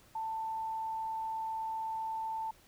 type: tone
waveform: sine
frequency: 888 Hz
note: A5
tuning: 16 cents sharp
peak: -34 dBFS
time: 0.15-2.51 s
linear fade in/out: 5 ms
effects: pink hiss -62 dBFS RMS until 2.67 s